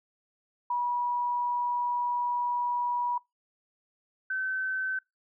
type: tone pair in turn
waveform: sine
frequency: 970 / 1532 Hz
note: B5 / G6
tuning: -31 / -40 cents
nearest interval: minor sixth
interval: 791 cents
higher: second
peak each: -26 / -28 dBFS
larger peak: first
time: 0.7-3.18 / 4.3-4.99 s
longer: first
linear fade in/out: 5 ms
effects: noise-tail reverb RT60 0.2 s tail -25 dB re dry